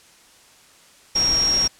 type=tone in noise; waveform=sine; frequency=5588 Hz; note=F8; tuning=in tune; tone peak=-16 dBFS; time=1.15-1.68 s; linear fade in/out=10 ms; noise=pink; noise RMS=-29 dBFS; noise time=1.15-1.68 s; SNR=+10 dB; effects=white hiss -51 dBFS RMS until 1.79 s + low-pass 9000 Hz 12 dB/octave